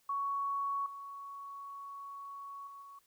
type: tone with level steps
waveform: sine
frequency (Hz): 1116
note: C#6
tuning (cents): +11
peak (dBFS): -32 / -43 / -47 / -49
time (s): 0.09-2.99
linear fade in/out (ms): 5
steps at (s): 0.86 / 2.67 / 2.82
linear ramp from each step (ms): 2
effects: white hiss -71 dBFS RMS until 3.06 s